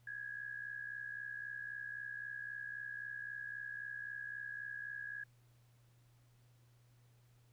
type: tone with amplitude modulation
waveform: sine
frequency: 1661.2 Hz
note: G#6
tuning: in tune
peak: -39 dBFS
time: 0.07-5.24 s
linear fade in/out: 5 ms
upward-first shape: sine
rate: 63.8 Hz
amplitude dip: 75%
effects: added 120 Hz sine -65 dBFS peak until 7.52 s + pink hiss -75 dBFS RMS until 7.52 s